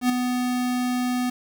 square tone with ADSR envelope, 248.7 Hz, B3, 12 cents sharp, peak -16 dBFS, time 0.01-1.3 s, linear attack 85 ms, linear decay 6 ms, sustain -7 dB, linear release 6 ms, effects 8-bit

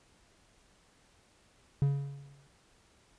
triangle tone with exponential decay, 140.1 Hz, C#3, 19 cents sharp, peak -20 dBFS, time 1.82-2.47 s, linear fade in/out 0 ms, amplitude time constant 140 ms, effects pink hiss -65 dBFS RMS until 3.18 s + resampled to 22050 Hz

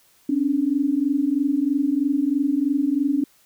sine tone pair together, 267.6 / 290.7 Hz, C4 / D4, +39 / -18 cents, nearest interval minor second, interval 143 cents, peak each -22 / -20 dBFS, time 0.29-3.24 s, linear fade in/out 5 ms, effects white hiss -58 dBFS RMS until 3.45 s

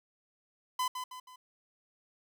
45% pulse tone with echo, 1012 Hz, B5, 42 cents sharp, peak -29 dBFS, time 0.79-0.88 s, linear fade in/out 5 ms, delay 160 ms, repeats 3, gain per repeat -7 dB, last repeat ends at 1.36 s, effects none

